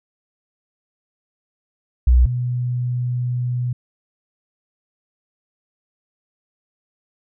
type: tone pair in turn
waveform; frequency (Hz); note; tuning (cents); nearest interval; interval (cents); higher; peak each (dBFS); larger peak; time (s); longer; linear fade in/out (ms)
sine; 61.74 / 123.48; B1 / B2; 0 / 0; octave; 1200; second; -9 / -19; first; 2.07-2.26 / 2.26-3.73; second; 5
effects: none